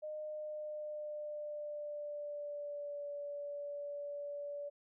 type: tone with pitch glide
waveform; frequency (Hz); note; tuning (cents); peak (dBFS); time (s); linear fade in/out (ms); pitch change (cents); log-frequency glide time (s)
sine; 611 to 576.7; D#5 to D5; -32 to -32; -40; 0.02-4.7; 20; -100; 0.21-3.08
effects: none